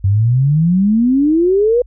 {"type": "exponential sweep", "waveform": "sine", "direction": "up", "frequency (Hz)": [94, 500], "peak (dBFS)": -9, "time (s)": [0.04, 1.82], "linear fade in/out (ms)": 5, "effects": ["added 50 Hz sine -37 dBFS peak until 1.86 s"]}